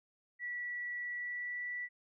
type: tone with pitch glide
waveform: sine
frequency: 1947 to 1960.5 Hz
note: B6 to B6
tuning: -25 to -13 cents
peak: -37 dBFS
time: 0.39-1.89 s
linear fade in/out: 50 ms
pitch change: +12 cents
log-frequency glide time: 1.01-1.64 s
effects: none